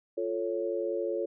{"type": "chord", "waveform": "sine", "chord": "F augmented", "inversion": "none", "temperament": "equal", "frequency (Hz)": [349.2, 440, 554.4], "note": ["F4", "A4", "C#5"], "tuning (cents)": [0, 0, 0], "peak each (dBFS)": -33, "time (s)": [0.17, 1.26], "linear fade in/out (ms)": 10, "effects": []}